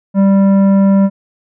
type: tone with tanh clipping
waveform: sine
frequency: 196 Hz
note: G3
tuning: in tune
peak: -8 dBFS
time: 0.14-1.1 s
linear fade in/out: 50 ms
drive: 11 dB
effects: none